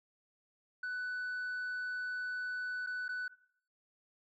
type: tone with dropouts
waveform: sine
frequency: 1492 Hz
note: F#6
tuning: 14 cents sharp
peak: -33 dBFS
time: 0.83-3.28 s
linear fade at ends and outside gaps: 5 ms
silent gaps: 2.864-2.87 / 3.082-3.09 s
effects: noise-tail reverb RT60 0.6 s tail -18 dB re dry + tanh soft clip ceiling -35 dBFS

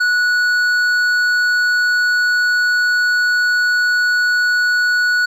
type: tone with hard clipping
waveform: sine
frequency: 1469 Hz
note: F#6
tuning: 13 cents flat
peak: -14 dBFS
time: 0-5.26 s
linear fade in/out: 10 ms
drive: 7 dB
effects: none

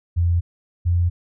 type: tone pair in turn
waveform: sine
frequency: 86 / 87.1 Hz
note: F2 / F2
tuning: -26 / -4 cents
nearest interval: unison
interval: 22 cents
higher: second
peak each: -15 dBFS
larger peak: neither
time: 0.16-0.41 / 0.85-1.1 s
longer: neither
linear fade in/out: 20 ms
effects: none

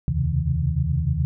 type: tone cluster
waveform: sine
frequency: 74.3 / 84.1 / 129.6 / 136.5 / 159.6 Hz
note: D2 / E2 / C3 / C#3 / D#3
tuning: +21 / +35 / -16 / -26 / +44 cents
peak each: -26 dBFS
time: 0.08-1.25 s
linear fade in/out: 0 ms
effects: none

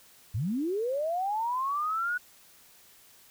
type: linear sweep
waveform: sine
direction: up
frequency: 87.31 to 1482 Hz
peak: -27 dBFS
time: 0.34-2.18 s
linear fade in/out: 10 ms
effects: white hiss -57 dBFS RMS until 3.3 s

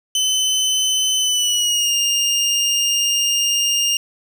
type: tone with pitch glide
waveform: 25% pulse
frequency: 3038 to 2818 Hz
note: F#7 to F7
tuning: +45 to +15 cents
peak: -12 dBFS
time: 0.15-3.97 s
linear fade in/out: 2 ms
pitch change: -130 cents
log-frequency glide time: 1.19-1.95 s
effects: none

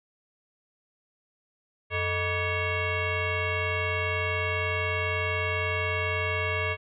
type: tone with frequency modulation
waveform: sine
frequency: 1151 Hz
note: D6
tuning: 35 cents flat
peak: -25 dBFS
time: 1.9-6.77 s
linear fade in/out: 50 ms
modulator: 530 Hz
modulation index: 3.1
effects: none

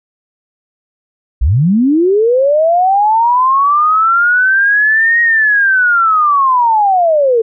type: linear two-way sweep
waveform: sine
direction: up then down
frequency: 49 to 1885 to 436.9 Hz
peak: -7 dBFS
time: 1.41-7.42 s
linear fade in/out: 10 ms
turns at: 5.21 s
effects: none

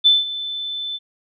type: tone with ADSR envelope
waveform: sine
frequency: 3522 Hz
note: A7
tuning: 1 cent sharp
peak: -8 dBFS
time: 0.04-0.99 s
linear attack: 24 ms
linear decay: 180 ms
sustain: -16 dB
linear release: 35 ms
effects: none

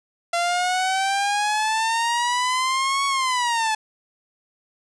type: exponential two-way sweep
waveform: sawtooth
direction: up then down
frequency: 683 to 1116 to 860 Hz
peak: -16 dBFS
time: 0.33-3.75 s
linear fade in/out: 5 ms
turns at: 3.06 s
effects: resampled to 22050 Hz + 8-bit

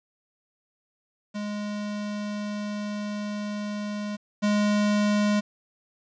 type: tone pair in turn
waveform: square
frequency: 207.7 / 207.7 Hz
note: G#3 / G#3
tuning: 0 / 0 cents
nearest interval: unison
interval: 0 cents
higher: neither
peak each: -30 / -21 dBFS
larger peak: second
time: 1.34-4.17 / 4.42-5.41 s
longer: first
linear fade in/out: 20 ms
effects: resampled to 16000 Hz + 9-bit

